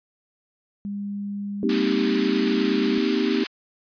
sine tone, 202.1 Hz, G#3, 47 cents flat, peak -27 dBFS, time 0.85-2.98 s, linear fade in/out 0 ms
sine chord, C minor seventh, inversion third, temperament equal, 233.1 / 261.6 / 311.1 / 392 Hz, Bb3 / C4 / Eb4 / G4, 0 / 0 / 0 / 0 cents, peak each -25 dBFS, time 1.63-3.44 s, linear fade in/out 2 ms
white band-pass noise, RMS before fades -33 dBFS, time 1.69-3.47 s, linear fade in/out 5 ms, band 1200 to 4200 Hz, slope 12 dB/octave
effects resampled to 11025 Hz

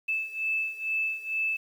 sine beating tone pair, 2624 / 2626.2 Hz, E7 / E7, -9 / -7 cents, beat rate 2.2 Hz, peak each -29 / -32 dBFS, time 0.08-1.57 s, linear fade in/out 10 ms, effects 9-bit

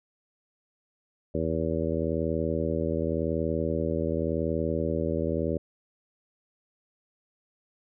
harmonic tone, 80.9 Hz, E2, 32 cents flat, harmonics 1 / 2 / 3 / 4 / 5 / 6 / 7, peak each -33 / -33 / -33 / -33 / -33 / -33 / -33 dBFS, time 1.34-5.58 s, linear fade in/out 10 ms, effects none

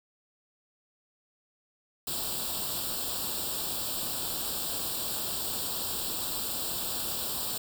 white noise with comb filter, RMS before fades -33 dBFS, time 2.07-7.58 s, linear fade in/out 5 ms, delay 0.24 ms, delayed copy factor +0.85, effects none

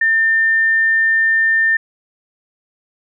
sine tone, 1800 Hz, A6, 39 cents sharp, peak -11 dBFS, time 0.01-1.77 s, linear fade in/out 5 ms, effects none

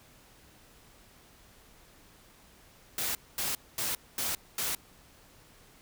white noise bursts, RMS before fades -32 dBFS, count 5, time 2.98-4.75 s, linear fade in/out 2 ms, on 170 ms, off 230 ms, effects pink hiss -58 dBFS RMS until 5.81 s

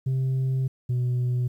sine tone pair in turn, 131.6 / 124.07 Hz, C3 / B2, +10 / +8 cents, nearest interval minor second, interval 102 cents, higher first, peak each -19 dBFS, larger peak neither, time 0.06-0.68 / 0.89-1.48 s, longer first, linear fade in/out 10 ms, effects tanh soft clip ceiling -21 dBFS + 10-bit

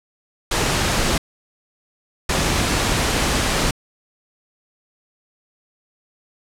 pink noise bursts at uneven times, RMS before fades -19 dBFS, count 2, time 0.51-1.18 / 2.29-3.71 s, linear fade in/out 5 ms, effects low-pass 9000 Hz 12 dB/octave

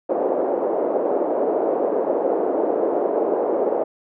white band-pass noise, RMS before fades -21 dBFS, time 0.09-3.84 s, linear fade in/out 10 ms, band 350 to 600 Hz, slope 24 dB/octave, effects none

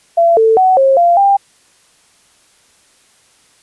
sine tone with pitch steps, 677 / 445.8 / 748 / 538 / 691 / 795 Hz, E5 / A4 / F#5 / C5 / F5 / G5, +46 / +23 / +19 / +48 / -19 / +24 cents, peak -6 dBFS, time 0.17-1.37 s, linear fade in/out 10 ms, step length 200 ms, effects white hiss -51 dBFS RMS until 3.62 s + resampled to 24000 Hz

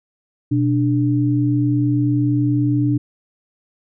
sine tone pair together, 123.47 / 294.3 Hz, B2 / D4, 0 / +4 cents, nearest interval octave + minor third, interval 1504 cents, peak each -17 dBFS, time 0.51-2.98 s, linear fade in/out 10 ms, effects none

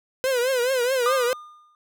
45% pulse tone with vibrato, 506 Hz, B4, 42 cents sharp, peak -20 dBFS, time 0.24-1.33 s, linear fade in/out 0 ms, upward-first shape triangle, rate 4.7 Hz, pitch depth 130 cents each way
triangle tone with exponential decay, 1213 Hz, D#6, 44 cents flat, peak -17 dBFS, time 1.06-1.75 s, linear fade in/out 1 ms, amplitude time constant 150 ms
effects none

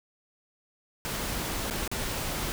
pink noise with dropouts, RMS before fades -32 dBFS, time 1.05-2.52 s, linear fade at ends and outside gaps 0 ms, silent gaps 1.7-1.709 / 1.877-1.915 s, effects none

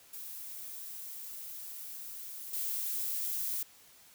violet noise with level steps, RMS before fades -44 / -35 dBFS, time 0.13-3.63 s, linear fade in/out 5 ms, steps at 2.53 s, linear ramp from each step 5 ms, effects white hiss -59 dBFS RMS until 4.14 s

